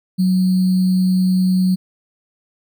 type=tone with sample-and-hold; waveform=sine; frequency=185 Hz; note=F#3; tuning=in tune; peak=-12 dBFS; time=0.18-1.76 s; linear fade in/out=20 ms; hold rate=4410 Hz; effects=none